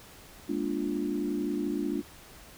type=chord; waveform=sine; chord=Bb dominant seventh; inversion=third; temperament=equal with one note detuned; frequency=207.7 / 238.8 / 293.7 / 349.2 Hz; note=Ab3 / Bb3 / D4 / F4; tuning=0 / +42 / 0 / 0 cents; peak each=-35 / -36 / -31 / -34 dBFS; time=0.48-2.02 s; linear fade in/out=20 ms; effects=pink hiss -51 dBFS RMS until 2.57 s